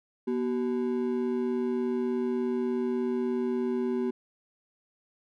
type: ring-modulated tone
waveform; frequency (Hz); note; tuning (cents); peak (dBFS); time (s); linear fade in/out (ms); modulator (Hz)
triangle; 311.1; D#4; 0; -21; 0.27-4.11; 10; 68.3
effects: none